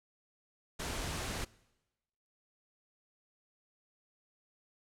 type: noise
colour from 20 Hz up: pink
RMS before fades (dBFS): -38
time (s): 0.79-1.45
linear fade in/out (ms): 10
effects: noise-tail reverb RT60 1.0 s tail -22 dB re dry + low-pass 10000 Hz 12 dB/octave